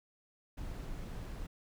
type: noise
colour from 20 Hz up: brown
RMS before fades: -42 dBFS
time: 0.57-1.47 s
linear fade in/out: 10 ms
effects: none